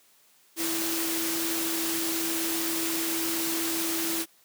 sine tone in noise, 329.6 Hz, E4, in tune, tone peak -31 dBFS, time 0.56-4.26 s, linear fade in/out 50 ms, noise white, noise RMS -30 dBFS, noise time 0.56-4.26 s, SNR -4 dB, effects white hiss -61 dBFS RMS until 4.44 s + high-pass 150 Hz 12 dB/octave

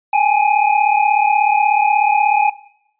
square tone pair together, 809 / 845.5 Hz, G#5 / G#5, -46 / +31 cents, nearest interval minor second, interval 77 cents, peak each -15 dBFS, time 0.13-2.5 s, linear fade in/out 5 ms, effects noise-tail reverb RT60 0.8 s tail -20 dB re dry + resampled to 8000 Hz

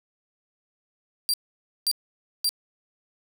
sawtooth tone bursts, 4720 Hz, D8, 8 cents sharp, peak -18 dBFS, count 3, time 1.29-2.491 s, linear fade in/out 0 ms, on 47 ms, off 530 ms, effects none

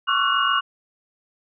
sine tone cluster, 1095 / 1142 / 1358 / 1481 / 2856 Hz, C#6 / D6 / F6 / F#6 / F7, -22 / -49 / -49 / +1 / +38 cents, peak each -24 dBFS, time 0.07-0.61 s, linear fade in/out 20 ms, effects none

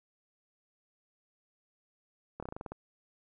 slowing click train, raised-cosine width 1 ms, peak -26 dBFS, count 9, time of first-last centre 2.4-2.72 s, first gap 26 ms, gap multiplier 1.12, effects none

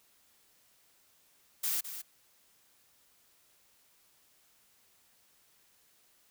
blue noise with echo, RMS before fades -32 dBFS, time 1.63-1.81 s, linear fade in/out 10 ms, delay 210 ms, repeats 1, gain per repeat -10 dB, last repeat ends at 2.02 s, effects white hiss -67 dBFS RMS until 6.3 s

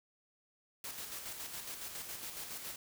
white noise with tremolo, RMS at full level -43 dBFS, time 0.84-2.76 s, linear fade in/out 2 ms, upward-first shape square, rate 7.2 Hz, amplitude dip 40%, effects none

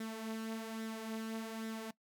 sawtooth tone with flanger, 222.5 Hz, A3, 20 cents sharp, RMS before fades -42 dBFS, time 0-1.91 s, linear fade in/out 5 ms, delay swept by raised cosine 0.53 to 5.23 ms, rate 1.2 Hz, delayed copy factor +0.5, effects noise-tail reverb RT60 0.1 s tail -20 dB re dry

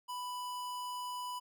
square tone, 991 Hz, B5, 6 cents sharp, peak -39 dBFS, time 0.08-1.4 s, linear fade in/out 20 ms, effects none

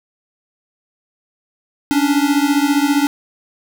square beating tone pair, 280 / 295 Hz, C#4 / D4, +18 / +8 cents, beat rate 15 Hz, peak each -16 / -17 dBFS, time 1.91-3.07 s, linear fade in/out 0 ms, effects none

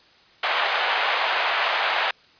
pink band-pass noise, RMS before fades -23 dBFS, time 0.43-2.11 s, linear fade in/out 5 ms, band 670 to 3500 Hz, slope 24 dB/octave, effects white hiss -54 dBFS RMS until 2.39 s + resampled to 11025 Hz

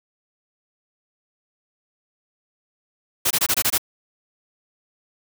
white noise bursts, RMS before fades -19 dBFS, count 7, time 3.25-3.781 s, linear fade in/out 10 ms, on 57 ms, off 22 ms, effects none

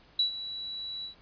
sine tone with ADSR envelope, 3927 Hz, B7, 11 cents flat, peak -21 dBFS, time 0.19-1.15 s, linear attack 4 ms, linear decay 110 ms, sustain -14 dB, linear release 110 ms, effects pink hiss -59 dBFS RMS until 1.21 s + resampled to 11025 Hz

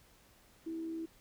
sine tone with frequency modulation, 326.4 Hz, E4, 17 cents flat, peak -37 dBFS, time 0.66-1.06 s, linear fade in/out 10 ms, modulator 71.7 Hz, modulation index 0.21, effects pink hiss -64 dBFS RMS until 1.2 s

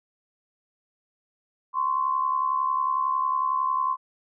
sine tone pair together, 1038 / 1109 Hz, C6 / C#6, -14 / 0 cents, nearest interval minor second, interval 114 cents, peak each -23 / -28 dBFS, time 1.73-3.97 s, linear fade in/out 50 ms, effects none

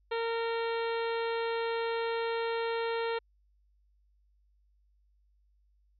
harmonic tone, 459.8 Hz, A#4, 24 cents flat, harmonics 1 / 2 / 3 / 4 / 5 / 6 / 7 / 8 / 9, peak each -31 / -37 / -41 / -43 / -45 / -47 / -48 / -49 / -50 dBFS, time 0.11-3.19 s, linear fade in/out 10 ms, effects added 50 Hz sine -65 dBFS peak until 5.99 s

